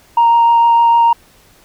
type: tone with vibrato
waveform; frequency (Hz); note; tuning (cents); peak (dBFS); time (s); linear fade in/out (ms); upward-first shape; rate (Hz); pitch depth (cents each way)
sine; 932.3; A#5; 0; -5; 0.17-1.13; 5; triangle; 6.6; 10
effects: tanh soft clip ceiling -4 dBFS + pink hiss -48 dBFS RMS until 1.64 s